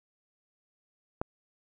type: click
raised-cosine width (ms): 1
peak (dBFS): -16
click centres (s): 1.215
effects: none